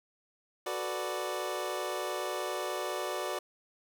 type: chord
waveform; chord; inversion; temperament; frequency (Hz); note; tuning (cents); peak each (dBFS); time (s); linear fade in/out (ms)
25% pulse; B minor seventh; second; equal; 370 / 440 / 493.9 / 587.3; F#4 / A4 / B4 / D5; 0 / 0 / 0 / 0; -34 / -39 / -36 / -33; 0.66-3.39; 5
effects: none